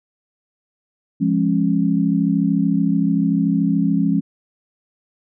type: tone cluster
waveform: sine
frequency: 172.5 / 206 / 273.4 Hz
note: F3 / G#3 / C#4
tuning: -21 / -14 / -24 cents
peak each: -19 dBFS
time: 1.2-4.21 s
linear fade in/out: 20 ms
effects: none